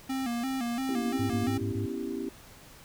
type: tone with vibrato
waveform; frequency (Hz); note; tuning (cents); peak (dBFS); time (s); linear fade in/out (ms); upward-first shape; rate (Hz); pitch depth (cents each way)
square; 250.3; B3; +23; -30; 0.09-1.58; 10; square; 2.9; 100
type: chord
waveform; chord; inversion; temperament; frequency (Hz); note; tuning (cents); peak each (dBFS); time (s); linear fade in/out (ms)
sine; C# half-diminished seventh; third; equal; 246.9 / 277.2 / 329.6 / 392; B3 / C#4 / E4 / G4; 0 / 0 / 0 / 0; -37; 0.89-2.29; 2
type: tone bursts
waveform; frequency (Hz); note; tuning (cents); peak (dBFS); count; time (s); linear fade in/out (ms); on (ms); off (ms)
sine; 103.83; G#2; 0; -30; 5; 1.19-1.86; 5; 110; 30
effects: pink hiss -52 dBFS RMS until 2.84 s